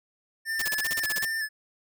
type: tone with vibrato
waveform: square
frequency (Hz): 1760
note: A6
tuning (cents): 0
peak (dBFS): -28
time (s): 0.45-1.49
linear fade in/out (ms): 50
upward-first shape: square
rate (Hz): 2.6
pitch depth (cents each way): 33
type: noise bursts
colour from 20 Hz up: white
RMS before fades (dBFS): -30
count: 11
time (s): 0.59-1.251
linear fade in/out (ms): 5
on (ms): 31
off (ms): 32
effects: none